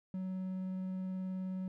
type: tone with vibrato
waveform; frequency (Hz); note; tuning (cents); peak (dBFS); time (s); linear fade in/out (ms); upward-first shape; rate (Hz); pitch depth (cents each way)
triangle; 186.8; F#3; +17; -34; 0.14-1.68; 2; triangle; 19; 9
effects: none